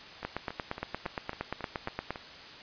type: two click trains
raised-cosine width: 0.5 ms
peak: -17 / -24 dBFS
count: 17 / 8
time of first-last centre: 0.25-2.106 / 0.23-2.158 s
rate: 8.62 / 3.63 Hz
effects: white hiss -47 dBFS RMS until 2.62 s + resampled to 11025 Hz